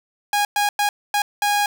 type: tone bursts at uneven times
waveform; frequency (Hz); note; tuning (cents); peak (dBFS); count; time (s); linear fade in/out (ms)
sawtooth; 822; G#5; -18; -13; 5; 0.33-0.45 / 0.56-0.69 / 0.79-0.89 / 1.14-1.22 / 1.42-1.66; 2
effects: none